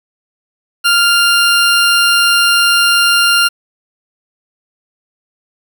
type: tone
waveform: 20% pulse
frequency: 1396.9 Hz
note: F6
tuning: in tune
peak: -3 dBFS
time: 0.84-3.49 s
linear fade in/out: 20 ms
effects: 7-bit

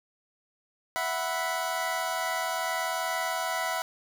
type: chord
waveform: 25% pulse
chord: E suspended second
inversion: none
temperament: equal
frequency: 659.3 / 740 / 987.8 Hz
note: E5 / F#5 / B5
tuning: 0 / 0 / 0 cents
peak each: -29 dBFS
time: 0.96-3.82 s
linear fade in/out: 0 ms
effects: none

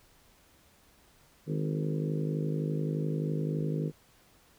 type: harmonic tone with a mistuned harmonic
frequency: 51.7 Hz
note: G#1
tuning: 7 cents flat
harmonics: 3 / 4 / 5 / 6 / 7 / 8 / 9 / 10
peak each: -30 / -41 / -38 / -42 / -40 / -43 / -41 / -47 dBFS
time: 1.46-3.92 s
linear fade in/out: 50 ms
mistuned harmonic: 9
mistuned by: -28 cents
effects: pink hiss -62 dBFS RMS until 4.58 s

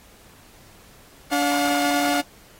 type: tone pair together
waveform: sawtooth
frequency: 288 / 715 Hz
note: D4 / F5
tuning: -34 / +41 cents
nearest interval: octave + major third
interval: 1575 cents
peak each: -18 dBFS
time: 1.31-2.22 s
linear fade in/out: 20 ms
effects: pink hiss -51 dBFS RMS until 2.59 s + AAC 48 kbps

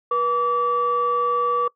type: tone pair together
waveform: sine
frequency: 484.5 / 1153.4 Hz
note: B4 / D6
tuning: -33 / -32 cents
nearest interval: octave + minor third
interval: 1501 cents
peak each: -23 / -18 dBFS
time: 0.11-1.68 s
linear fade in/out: 5 ms
effects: noise-tail reverb RT60 0.1 s tail -22 dB re dry + tanh soft clip ceiling -12 dBFS

